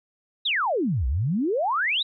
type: exponential two-way sweep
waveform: sine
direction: down then up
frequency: 3992 to 58.27 to 3992 Hz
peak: -21 dBFS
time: 0.45-2.03 s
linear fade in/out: 10 ms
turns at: 1.07 s
effects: none